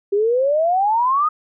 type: exponential sweep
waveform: sine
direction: up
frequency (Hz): 392 to 1265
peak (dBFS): -14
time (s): 0.12-1.29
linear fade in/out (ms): 10
effects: none